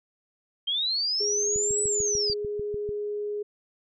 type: linear two-way sweep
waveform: sine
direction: up then down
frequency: 3136 to 7980 to 4546 Hz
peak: -24 dBFS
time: 0.67-2.34 s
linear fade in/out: 10 ms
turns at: 1.83 s
type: tone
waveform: sine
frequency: 415.3 Hz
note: G#4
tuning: in tune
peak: -28 dBFS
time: 1.2-3.43 s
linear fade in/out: 10 ms
type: click train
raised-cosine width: 5 ms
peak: -27 dBFS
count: 10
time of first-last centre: 1.56-2.891 s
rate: 6.76 Hz
effects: none

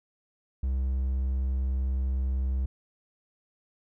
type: tone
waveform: triangle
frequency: 65.41 Hz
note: C2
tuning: in tune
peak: -23 dBFS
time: 0.63-2.66 s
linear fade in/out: 5 ms
effects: none

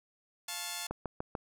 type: chord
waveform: 5% pulse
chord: F augmented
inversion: none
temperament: just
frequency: 698.5 / 873.1 / 1091.3 Hz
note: F5 / A5 / C#6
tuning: 0 / -14 / -27 cents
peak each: -31 / -29 / -33 dBFS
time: 0.48-0.87 s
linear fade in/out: 5 ms
type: click train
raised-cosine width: 1 ms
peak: -21 dBFS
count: 4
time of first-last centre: 0.91-1.352 s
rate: 6.79 Hz
effects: none

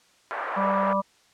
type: band-pass noise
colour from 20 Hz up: white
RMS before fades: -31 dBFS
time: 0.31-0.93 s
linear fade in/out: 0 ms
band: 490 to 1500 Hz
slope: 24 dB/octave
type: harmonic tone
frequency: 196 Hz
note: G3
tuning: in tune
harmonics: 1 / 3 / 5 / 6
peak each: -28 / -26 / -26 / -28 dBFS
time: 0.56-1.02 s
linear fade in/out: 20 ms
effects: white hiss -60 dBFS RMS until 1.33 s + low-pass 7000 Hz 12 dB/octave

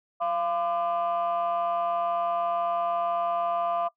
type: tone cluster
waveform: sine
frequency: 688 / 1022 / 1190 Hz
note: F5 / C6 / D6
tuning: -26 / -41 / +22 cents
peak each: -25 / -32 / -29 dBFS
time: 0.2-3.89 s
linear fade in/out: 20 ms
effects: noise-tail reverb RT60 0.1 s tail -21 dB re dry + tanh soft clip ceiling -19 dBFS

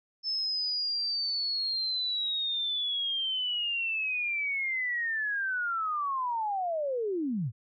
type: linear sweep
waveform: sine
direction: down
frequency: 5274 to 98 Hz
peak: -28 dBFS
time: 0.23-7.52 s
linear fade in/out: 50 ms
effects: none

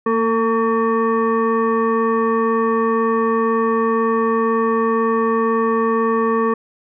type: tone with frequency modulation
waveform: sine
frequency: 451 Hz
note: A4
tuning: 43 cents sharp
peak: -14 dBFS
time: 0.06-6.54 s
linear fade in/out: 5 ms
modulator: 680 Hz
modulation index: 1.2
effects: none

